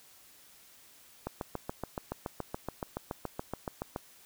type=click train; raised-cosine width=1 ms; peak=-20 dBFS; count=20; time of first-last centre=1.27-3.961 s; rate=7.06 Hz; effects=white hiss -58 dBFS RMS until 4.25 s